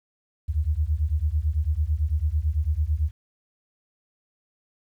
sine beating tone pair, 71.9 / 80.9 Hz, D2 / E2, -36 / -32 cents, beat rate 9 Hz, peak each -24 dBFS, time 0.48-3.11 s, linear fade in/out 20 ms, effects 10-bit

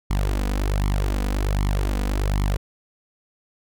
sawtooth tone with flanger, 49.38 Hz, G1, 13 cents sharp, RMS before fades -22 dBFS, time 0.1-2.57 s, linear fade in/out 10 ms, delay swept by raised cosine 0.92 to 4.12 ms, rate 1.3 Hz, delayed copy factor +0.75, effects none

